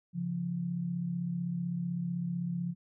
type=tone pair together; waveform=sine; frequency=139.09 / 174.9 Hz; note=C#3 / F3; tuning=+6 / +3 cents; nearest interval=major third; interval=397 cents; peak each=-38 / -32 dBFS; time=0.13-2.75 s; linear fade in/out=50 ms; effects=none